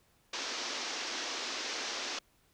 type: band-pass noise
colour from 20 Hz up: white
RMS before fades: -38 dBFS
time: 0.33-2.19 s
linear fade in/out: 5 ms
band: 240 to 6200 Hz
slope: 48 dB/octave
effects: pink hiss -69 dBFS RMS until 2.53 s